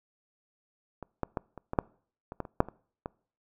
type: clicks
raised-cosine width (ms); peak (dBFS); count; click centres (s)
1; -25 / -15 / -16 / -28 / -20 / -8 / -25 / -18 / -29 / -6 / -27 / -20; 12; 1.027 / 1.233 / 1.372 / 1.577 / 1.734 / 1.788 / 2.321 / 2.403 / 2.452 / 2.604 / 2.686 / 3.059
effects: noise-tail reverb RT60 0.5 s tail -25 dB re dry